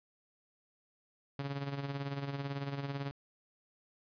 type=tone with tremolo; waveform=sawtooth; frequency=139.8 Hz; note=C#3; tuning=15 cents sharp; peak=-30 dBFS; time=1.39-3.11 s; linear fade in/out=0 ms; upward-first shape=sine; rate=18 Hz; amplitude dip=60%; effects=resampled to 11025 Hz + 12-bit